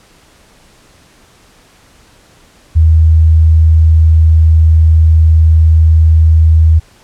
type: tone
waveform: sine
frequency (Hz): 79.9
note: D#2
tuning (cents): +47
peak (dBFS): -3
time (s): 2.75-6.8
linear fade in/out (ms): 20
effects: pink hiss -45 dBFS RMS until 7.03 s + low-pass 10000 Hz 12 dB/octave